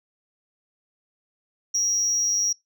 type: tone with amplitude modulation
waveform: sine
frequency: 5700 Hz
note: F8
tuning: 34 cents sharp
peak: -15 dBFS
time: 1.74-2.53 s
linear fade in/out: 10 ms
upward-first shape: sine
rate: 201 Hz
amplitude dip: 80%
effects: noise-tail reverb RT60 0.2 s tail -25 dB re dry + tanh soft clip ceiling -16 dBFS